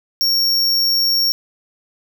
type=tone; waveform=square; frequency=5520 Hz; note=F8; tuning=21 cents flat; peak=-14 dBFS; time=0.21-1.32 s; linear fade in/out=0 ms; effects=none